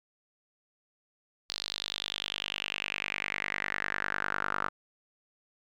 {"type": "tone with band-pass filter sweep", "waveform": "sawtooth", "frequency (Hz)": 49.95, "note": "G1", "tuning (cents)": 33, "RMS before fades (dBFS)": -35, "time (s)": [1.49, 4.69], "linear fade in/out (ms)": 10, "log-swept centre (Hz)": [4400, 1300], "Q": 4.6, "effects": []}